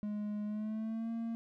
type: tone with pitch glide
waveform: triangle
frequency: 208.9 to 229.1 Hz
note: G#3 to A#3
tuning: +10 to -30 cents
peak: -33 dBFS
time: 0.03-1.35 s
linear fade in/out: 0 ms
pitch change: +160 cents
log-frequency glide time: 0.45-1.11 s
effects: none